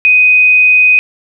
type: tone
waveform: sine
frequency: 2500 Hz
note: D#7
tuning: 8 cents sharp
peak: -4 dBFS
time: 0.05-0.99 s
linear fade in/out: 0 ms
effects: none